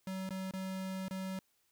square tone with dropouts, 189.3 Hz, F#3, 40 cents sharp, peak -38 dBFS, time 0.07-1.39 s, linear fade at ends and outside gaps 2 ms, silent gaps 0.292-0.306 / 0.511-0.536 / 1.083-1.109 s, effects white hiss -75 dBFS RMS until 1.71 s

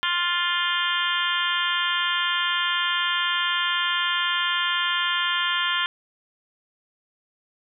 harmonic tone with a mistuned harmonic, 350 Hz, F4, 4 cents sharp, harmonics 3 / 4 / 5 / 6 / 7 / 8 / 9 / 10, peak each -28 / -28 / -28 / -34 / -35 / -32 / -27 / -33 dBFS, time 0.03-5.86 s, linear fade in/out 0 ms, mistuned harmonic 8, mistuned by +27 cents, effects none

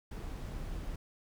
brown noise, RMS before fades -40 dBFS, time 0.11-0.96 s, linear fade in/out 5 ms, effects none

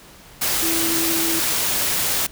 sine tone in noise, 329.6 Hz, E4, in tune, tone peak -24 dBFS, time 0.62-1.4 s, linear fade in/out 10 ms, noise white, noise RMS -21 dBFS, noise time 0.41-2.27 s, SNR -6 dB, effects pink hiss -45 dBFS RMS until 2.31 s

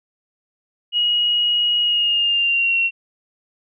sine tone with pitch glide, 2894 to 2732 Hz, F#7 to F7, -39 to -39 cents, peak -15 dBFS, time 0.92-2.91 s, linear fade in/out 50 ms, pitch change -100 cents, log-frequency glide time 1.82-2.78 s, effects none

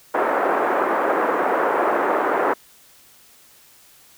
pink band-pass noise, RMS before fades -20 dBFS, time 0.14-2.54 s, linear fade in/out 10 ms, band 360 to 1500 Hz, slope 24 dB/octave, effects white hiss -51 dBFS RMS until 4.17 s

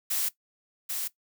blue noise with echo, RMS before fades -28 dBFS, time 0.1-0.29 s, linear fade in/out 10 ms, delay 790 ms, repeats 1, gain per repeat -4 dB, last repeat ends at 1.08 s, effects noise-tail reverb RT60 0.1 s tail -17 dB re dry

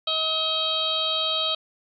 harmonic tone, 636 Hz, D#5, 38 cents sharp, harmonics 1 / 2 / 4 / 5 / 6 / 7, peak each -31 / -31 / -36 / -26 / -26 / -34 dBFS, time 0.07-1.55 s, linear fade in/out 5 ms, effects MP3 96 kbps

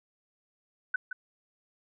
sine tone with echo, 1506 Hz, F#6, 30 cents sharp, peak -24 dBFS, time 0.94-0.96 s, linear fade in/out 5 ms, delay 170 ms, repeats 1, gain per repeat -9 dB, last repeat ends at 1.13 s, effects none

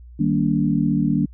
sine chord, Eb major seventh, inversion none, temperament equal with one note detuned, 155.56 / 196 / 233.1 / 288 Hz, Eb3 / G3 / Bb3 / D4, 0 / 0 / 0 / -34 cents, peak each -22 dBFS, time 0.19-1.26 s, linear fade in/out 10 ms, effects added 60 Hz sine -39 dBFS peak until 1.33 s

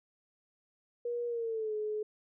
sine tone with pitch glide, 478.2 to 426 Hz, A#4 to G#4, +44 to +44 cents, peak -32 dBFS, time 1.05-2.03 s, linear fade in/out 5 ms, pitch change -200 cents, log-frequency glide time 1.27-1.74 s, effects none

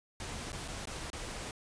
pink noise with dropouts, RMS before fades -41 dBFS, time 0.2-1.51 s, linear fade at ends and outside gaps 1 ms, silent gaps 0.519-0.529 / 0.678-0.682 / 0.855-0.872 / 1.102-1.131 s, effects resampled to 22050 Hz

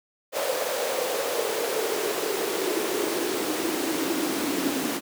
pink noise with high-pass filter sweep, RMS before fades -27 dBFS, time 0.32-5.01 s, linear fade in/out 50 ms, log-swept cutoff 550 to 270 Hz, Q 5.6, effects none

